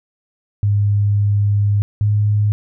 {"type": "tone pair in turn", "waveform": "sine", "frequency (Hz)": [102.3, 104.39], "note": ["G#2", "G#2"], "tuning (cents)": [-26, 9], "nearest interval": "unison", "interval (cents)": 35, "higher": "second", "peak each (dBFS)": -12, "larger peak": "neither", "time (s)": [[0.63, 1.82], [2.01, 2.52]], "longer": "first", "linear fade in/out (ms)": 0, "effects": []}